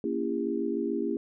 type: chord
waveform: sine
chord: A# diminished seventh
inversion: none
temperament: just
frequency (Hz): 233.1 / 279.7 / 335.6 / 402.8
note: A#3 / C#4 / E4 / G4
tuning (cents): 0 / +16 / +31 / +47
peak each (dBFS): -33 / -33 / -32 / -32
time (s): 0.04-1.17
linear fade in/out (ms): 2
effects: none